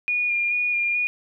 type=tone with vibrato; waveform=sine; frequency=2429 Hz; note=D#7; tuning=42 cents flat; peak=-20 dBFS; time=0.08-1.07 s; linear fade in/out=0 ms; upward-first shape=square; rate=2.3 Hz; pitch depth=15 cents each way; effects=none